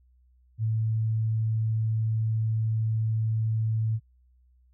sine tone, 110.8 Hz, A2, 13 cents sharp, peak -23 dBFS, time 0.58-4 s, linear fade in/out 50 ms, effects added 62 Hz sine -58 dBFS peak until 4.73 s

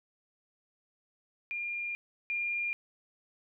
sine tone pair in turn, 2406 / 2406 Hz, D7 / D7, +41 / +41 cents, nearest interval unison, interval 0 cents, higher neither, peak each -33 / -30 dBFS, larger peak second, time 1.51-1.95 / 2.3-2.73 s, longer first, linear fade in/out 0 ms, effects none

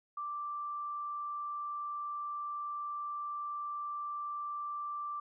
sine tone, 1174.7 Hz, D6, in tune, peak -36 dBFS, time 0.17-5.2 s, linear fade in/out 5 ms, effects none

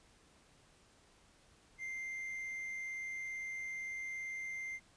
triangle tone with amplitude modulation, 2093 Hz, C7, in tune, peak -37 dBFS, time 1.78-4.8 s, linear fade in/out 50 ms, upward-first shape sine, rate 97.7 Hz, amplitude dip 25%, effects pink hiss -66 dBFS RMS until 4.96 s + resampled to 22050 Hz

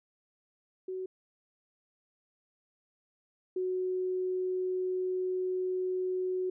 sine tone pair in turn, 373.5 / 369.2 Hz, F#4 / F#4, +16 / -4 cents, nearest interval unison, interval 20 cents, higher first, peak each -34 / -29 dBFS, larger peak second, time 0.88-1.06 / 3.56-6.5 s, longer second, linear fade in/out 5 ms, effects none

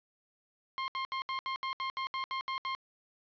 sawtooth tone bursts, 1061 Hz, C6, 24 cents sharp, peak -29 dBFS, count 12, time 0.78-2.75 s, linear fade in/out 0 ms, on 100 ms, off 70 ms, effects resampled to 11025 Hz + 10-bit

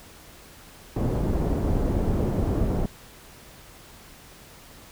pink low-pass noise, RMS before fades -24 dBFS, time 0.96-2.86 s, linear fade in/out 5 ms, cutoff 470 Hz, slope 12 dB/octave, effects pink hiss -48 dBFS RMS until 4.91 s

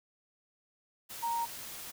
sine tone in noise, 932.3 Hz, A#5, in tune, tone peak -30 dBFS, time 1.22-1.46 s, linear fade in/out 20 ms, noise white, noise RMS -44 dBFS, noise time 1.09-1.92 s, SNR +11 dB, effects none

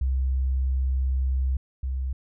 sine tone pair in turn, 65.41 / 65.41 Hz, C2 / C2, 0 / 0 cents, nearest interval unison, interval 0 cents, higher neither, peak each -21 / -25 dBFS, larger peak first, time 0.01-1.57 / 1.83-2.13 s, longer first, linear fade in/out 5 ms, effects none

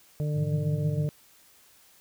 harmonic tone, 149.2 Hz, D3, 28 cents sharp, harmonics 1 / 2 / 3 / 4, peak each -26 / -43 / -38 / -40 dBFS, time 0.2-1.09 s, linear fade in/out 0 ms
sine chord, E major seventh, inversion first, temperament equal, 103.83 / 123.47 / 155.56 / 164.81 Hz, G#2 / B2 / D#3 / E3, 0 / 0 / 0 / 0 cents, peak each -33 / -39 / -35 / -35 dBFS, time 0.33-1.08 s, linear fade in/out 50 ms
effects white hiss -58 dBFS RMS until 2 s

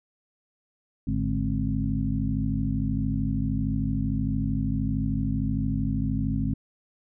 harmonic tone with a mistuned harmonic, 53.1 Hz, G#1, 39 cents sharp, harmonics 1 / 2 / 3 / 4 / 5, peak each -30 / -30 / -30 / -30 / -30 dBFS, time 1.07-6.54 s, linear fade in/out 5 ms, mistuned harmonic 3, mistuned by -130 cents, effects none

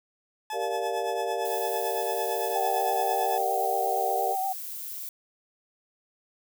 40% pulse tone with tremolo, 862 Hz, A5, 36 cents flat, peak -29 dBFS, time 0.5-3.38 s, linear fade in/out 2 ms, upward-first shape triangle, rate 8.9 Hz, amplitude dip 70%
sine chord, G minor seventh, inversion none, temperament equal, 392 / 466.2 / 587.3 / 698.5 Hz, G4 / Bb4 / D5 / F5, 0 / 0 / 0 / 0 cents, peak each -34 / -32 / -34 / -32 dBFS, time 0.52-4.36 s, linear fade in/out 50 ms
violet noise, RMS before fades -37 dBFS, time 1.45-5.09 s, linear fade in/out 2 ms
sine tone with vibrato, 767 Hz, G5, 38 cents flat, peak -26 dBFS, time 2.55-4.53 s, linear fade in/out 10 ms, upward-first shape sine, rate 8.5 Hz, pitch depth 45 cents each way
effects none

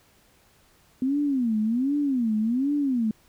sine tone with vibrato, 250 Hz, B3, 21 cents sharp, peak -21 dBFS, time 1.02-3.11 s, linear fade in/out 2 ms, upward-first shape sine, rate 1.3 Hz, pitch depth 270 cents each way, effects pink hiss -60 dBFS RMS until 3.28 s

